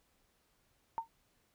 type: tone with exponential decay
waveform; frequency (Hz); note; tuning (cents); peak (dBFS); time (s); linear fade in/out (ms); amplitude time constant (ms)
sine; 911; A#5; -40; -29; 0.98-1.08; 0; 21
effects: pink hiss -74 dBFS RMS until 1.54 s